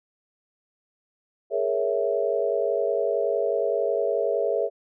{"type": "chord", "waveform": "sine", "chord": "A# half-diminished seventh", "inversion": "third", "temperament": "equal", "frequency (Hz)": [415.3, 466.2, 554.4, 659.3], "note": ["G#4", "A#4", "C#5", "E5"], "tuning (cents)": [0, 0, 0, 0], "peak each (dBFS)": -27, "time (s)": [1.5, 4.7], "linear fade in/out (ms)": 50, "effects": []}